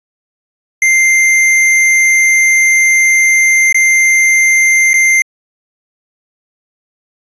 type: tone with dropouts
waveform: square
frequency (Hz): 2093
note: C7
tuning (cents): 0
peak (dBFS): -7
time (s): 0.82-5.22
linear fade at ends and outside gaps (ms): 2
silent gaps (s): 3.726-3.745 / 4.933-4.94
effects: resampled to 22050 Hz